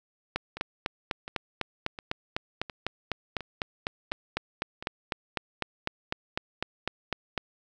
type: two click trains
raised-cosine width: 0.3 ms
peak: -22 / -12 dBFS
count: 7 / 29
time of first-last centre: 0.57-4.825 / 0.36-7.378 s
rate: 1.41 / 3.99 Hz
effects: none

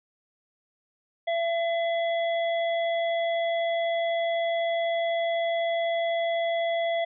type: harmonic tone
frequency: 673 Hz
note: E5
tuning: 36 cents sharp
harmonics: 1 / 3 / 5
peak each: -24 / -34 / -38 dBFS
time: 1.27-7.05 s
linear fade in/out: 10 ms
effects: none

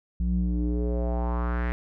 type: tone with low-pass filter sweep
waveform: square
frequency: 59.9 Hz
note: A#1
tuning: 48 cents sharp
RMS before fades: -26 dBFS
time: 0.2-1.72 s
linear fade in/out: 0 ms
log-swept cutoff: 140 to 2000 Hz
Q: 3.2
effects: none

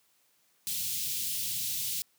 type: band-stop noise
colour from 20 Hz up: white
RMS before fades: -33 dBFS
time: 0.67-2.02 s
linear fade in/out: 0 ms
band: 180 to 2900 Hz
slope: 24 dB/octave
effects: white hiss -69 dBFS RMS until 2.18 s + high-pass 100 Hz 12 dB/octave

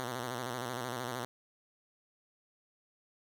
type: tone with vibrato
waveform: 5% pulse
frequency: 123.47 Hz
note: B2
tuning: in tune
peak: -25 dBFS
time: 0-1.25 s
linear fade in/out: 0 ms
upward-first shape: square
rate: 13 Hz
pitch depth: 73 cents each way
effects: none

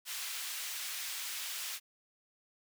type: high-pass noise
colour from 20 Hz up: pink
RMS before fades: -40 dBFS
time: 0.05-1.8 s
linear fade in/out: 50 ms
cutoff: 2200 Hz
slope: 12 dB/octave
effects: none

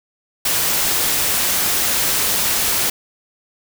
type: noise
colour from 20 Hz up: white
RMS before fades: -18 dBFS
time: 0.45-2.9 s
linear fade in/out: 5 ms
effects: none

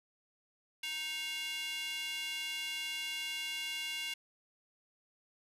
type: tone with high-pass filter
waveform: square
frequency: 311.1 Hz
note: D#4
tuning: in tune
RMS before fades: -39 dBFS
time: 0.83-4.14 s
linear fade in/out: 5 ms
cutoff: 2600 Hz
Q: 3.8
effects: resampled to 32000 Hz

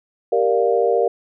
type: chord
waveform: sine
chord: G minor seventh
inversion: none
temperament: equal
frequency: 392 / 466.2 / 587.3 / 698.5 Hz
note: G4 / Bb4 / D5 / F5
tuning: 0 / 0 / 0 / 0 cents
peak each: -21 / -17 / -22 / -22 dBFS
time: 0.32-1.08 s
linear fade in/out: 5 ms
effects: none

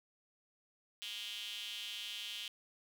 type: tone with high-pass filter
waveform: square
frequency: 109.8 Hz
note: A2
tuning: 3 cents flat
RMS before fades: -44 dBFS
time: 1.02-2.48 s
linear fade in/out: 0 ms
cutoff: 3100 Hz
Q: 6.1
effects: none

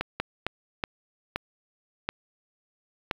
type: slowing click train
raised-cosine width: 0.3 ms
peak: -10 dBFS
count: 7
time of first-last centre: 0.01-3.112 s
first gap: 190 ms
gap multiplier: 1.4
effects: low-pass 4000 Hz 12 dB/octave + 7-bit

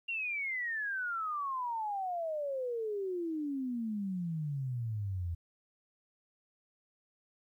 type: exponential sweep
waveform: sine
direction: down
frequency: 2794 to 82.41 Hz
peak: -33 dBFS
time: 0.08-5.35 s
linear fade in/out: 10 ms
effects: 12-bit

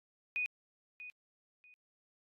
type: tone with echo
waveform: sine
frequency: 2482 Hz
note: D#7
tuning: 5 cents flat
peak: -32 dBFS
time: 0.36-0.46 s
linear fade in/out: 0 ms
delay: 640 ms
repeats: 2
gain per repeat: -13 dB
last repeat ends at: 1.74 s
effects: AAC 48 kbps

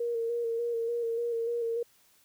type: tone with vibrato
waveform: sine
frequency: 466.2 Hz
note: A#4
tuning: in tune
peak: -28 dBFS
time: 0-1.83 s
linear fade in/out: 5 ms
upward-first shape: square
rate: 3.4 Hz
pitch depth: 25 cents each way
effects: white hiss -64 dBFS RMS until 2.24 s

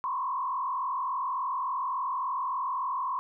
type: tone with frequency modulation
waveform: sine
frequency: 1046 Hz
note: C6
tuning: 1 cent flat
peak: -28 dBFS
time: 0.04-3.19 s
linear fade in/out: 0 ms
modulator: 43.5 Hz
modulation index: 1.6
effects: none

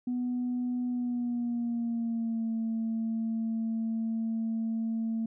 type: tone with pitch glide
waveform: sine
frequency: 246.9 to 225.1 Hz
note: B3 to A3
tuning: 0 to +40 cents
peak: -27 dBFS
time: 0.07-5.26 s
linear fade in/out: 5 ms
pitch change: -160 cents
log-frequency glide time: 0.87-2.5 s
effects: tanh soft clip ceiling -25 dBFS

